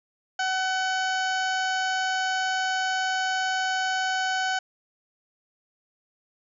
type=harmonic tone with a mistuned harmonic; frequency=753 Hz; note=F#5; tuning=30 cents sharp; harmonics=1 / 2 / 3 / 4 / 5 / 6 / 7 / 8 / 9; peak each=-27 / -27 / -41 / -34 / -45 / -39 / -41 / -45 / -41 dBFS; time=0.39-4.59 s; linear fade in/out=5 ms; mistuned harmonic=6; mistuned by=-17 cents; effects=none